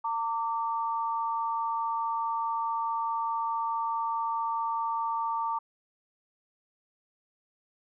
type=tone pair together; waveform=sine; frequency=910 / 1165.3 Hz; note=A#5 / D6; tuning=-42 / -14 cents; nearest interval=major third; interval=428 cents; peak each=-29 / -32 dBFS; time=0.04-5.59 s; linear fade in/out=10 ms; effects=none